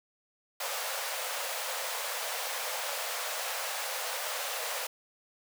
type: high-pass noise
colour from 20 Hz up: pink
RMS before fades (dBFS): -35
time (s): 0.6-4.87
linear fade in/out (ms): 5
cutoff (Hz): 480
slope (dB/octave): 96
effects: none